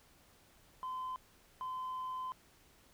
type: tone bursts at uneven times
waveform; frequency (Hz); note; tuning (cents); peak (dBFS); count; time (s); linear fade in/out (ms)
sine; 1026; C6; -34; -36; 2; 0.83-1.16 / 1.61-2.32; 0
effects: tanh soft clip ceiling -36 dBFS + pink hiss -65 dBFS RMS until 2.93 s